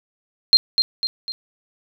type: tone with echo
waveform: sine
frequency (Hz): 4186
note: C8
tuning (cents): 0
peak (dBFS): -7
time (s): 0.53-0.57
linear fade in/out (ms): 0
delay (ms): 250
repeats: 3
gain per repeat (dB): -6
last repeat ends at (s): 1.32
effects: none